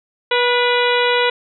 harmonic tone with a mistuned harmonic, 486.6 Hz, B4, 26 cents flat, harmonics 1 / 2 / 3 / 4 / 5 / 6 / 7 / 8, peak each -17 / -20 / -22 / -23 / -24 / -25 / -25 / -26 dBFS, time 0.31-1.3 s, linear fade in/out 5 ms, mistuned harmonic 4, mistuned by +43 cents, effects none

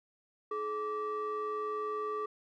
triangle ring-modulated tone, 370 Hz, F#4, in tune, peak -28 dBFS, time 0.51-2.26 s, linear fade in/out 5 ms, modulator 795 Hz, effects none

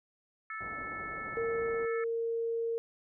harmonic tone, 438 Hz, A4, 8 cents flat, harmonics 3 / 4 / 5, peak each -40 / -42 / -44 dBFS, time 0.5-2.04 s, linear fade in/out 2 ms
white low-pass noise, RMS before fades -48 dBFS, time 0.6-1.86 s, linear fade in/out 10 ms, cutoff 730 Hz, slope 24 dB/octave
sine tone, 460.1 Hz, A#4, 23 cents flat, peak -30 dBFS, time 1.37-2.78 s, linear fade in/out 0 ms
effects none

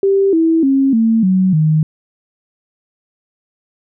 sine tone with pitch steps, 392.1 / 325.9 / 270.9 / 225.2 / 187.2 / 155.6 Hz, G4 / E4 / C#4 / A3 / F#3 / D#3, 0 / -20 / -40 / +40 / +20 / 0 cents, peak -9 dBFS, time 0.03-1.83 s, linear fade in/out 2 ms, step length 300 ms, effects none

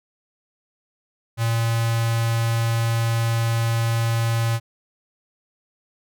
square tone with notch filter, 115.1 Hz, A#2, 22 cents flat, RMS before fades -21 dBFS, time 1.37-4.6 s, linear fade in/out 50 ms, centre 290 Hz, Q 0.63, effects none

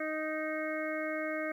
harmonic tone, 311.1 Hz, D#4, in tune, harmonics 1 / 2 / 4 / 5 / 6 / 7, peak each -38 / -36 / -43 / -42 / -44 / -41 dBFS, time 0-1.52 s, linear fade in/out 5 ms, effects 11-bit

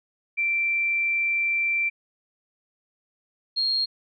sine tone pair in turn, 2349 / 4246 Hz, D7 / C8, 0 / +25 cents, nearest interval minor seventh, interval 1025 cents, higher second, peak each -21 dBFS, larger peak neither, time 0.37-1.9 / 3.56-3.86 s, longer first, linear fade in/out 20 ms, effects none

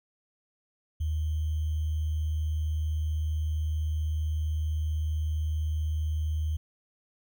sine tone with sample-and-hold, 77.78 Hz, D#2, in tune, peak -26 dBFS, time 1-6.57 s, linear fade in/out 10 ms, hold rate 3150 Hz, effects none

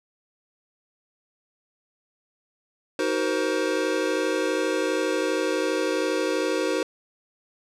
square chord, C half-diminished seventh, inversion first, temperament just, 314 / 376.7 / 470.9 / 523.3 Hz, Eb4 / Gb4 / Bb4 / C5, +16 / +31 / +18 / 0 cents, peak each -29 dBFS, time 2.99-6.83 s, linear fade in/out 2 ms, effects low-pass 8000 Hz 12 dB/octave

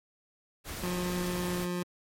pink noise, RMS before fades -39 dBFS, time 0.64-1.68 s, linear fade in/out 50 ms
25% pulse tone with pitch glide, 178.7 to 177.57 Hz, F3 to F3, +40 to +29 cents, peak -27 dBFS, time 0.83-1.83 s, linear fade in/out 5 ms, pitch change -11 cents, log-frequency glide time 1.31-1.65 s
effects MP3 64 kbps

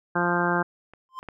harmonic tone, 174.7 Hz, F3, 1 cent sharp, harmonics 1 / 2 / 3 / 4 / 5 / 6 / 7 / 8 / 9, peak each -28 / -28 / -32 / -31 / -29 / -31 / -32 / -31 / -28 dBFS, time 0.15-0.63 s, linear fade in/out 10 ms
clicks, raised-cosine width 0.5 ms, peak -32 / -31 / -23 dBFS, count 3, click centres 0.936 / 1.229 / 1.287 s
triangle tone with exponential growth, 1043 Hz, C6, 6 cents flat, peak -27 dBFS, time 1.09-1.19 s, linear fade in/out 0 ms, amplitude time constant 20 ms
effects none

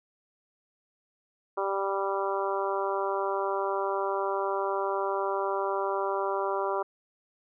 harmonic tone, 196 Hz, G3, in tune, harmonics 2 / 3 / 4 / 5 / 6 / 7, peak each -31 / -33 / -35 / -33 / -35 / -39 dBFS, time 1.57-6.83 s, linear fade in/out 10 ms, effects none

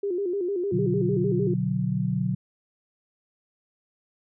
sine tone with vibrato, 377.1 Hz, F#4, 33 cents sharp, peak -24 dBFS, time 0.03-1.54 s, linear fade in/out 5 ms, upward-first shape square, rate 6.6 Hz, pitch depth 110 cents each way
sine chord, B minor, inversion none, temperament equal with one note detuned, 122.76 / 146.83 / 185 Hz, B2 / D3 / F#3, -10 / 0 / 0 cents, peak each -28 / -28 / -26 dBFS, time 0.72-2.35 s, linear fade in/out 10 ms
effects none

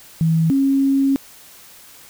sine tone pair in turn, 162.3 / 273 Hz, E3 / C#4, -27 / -26 cents, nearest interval major sixth, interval 901 cents, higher second, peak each -13 dBFS, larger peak neither, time 0.21-0.5 / 0.5-1.16 s, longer second, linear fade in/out 0 ms, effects white hiss -44 dBFS RMS until 2.09 s

